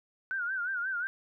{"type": "tone with vibrato", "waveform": "sine", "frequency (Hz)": 1486, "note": "F#6", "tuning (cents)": 7, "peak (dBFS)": -30, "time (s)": [0.31, 1.07], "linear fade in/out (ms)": 0, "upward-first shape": "sine", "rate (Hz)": 5.6, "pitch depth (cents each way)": 110, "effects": []}